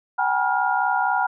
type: tone cluster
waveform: sine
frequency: 759 / 823 / 964 / 1411 Hz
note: F#5 / G#5 / B5 / F6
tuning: +44 / -16 / -42 / +17 cents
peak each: -24 dBFS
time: 0.18-1.27 s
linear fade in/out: 10 ms
effects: none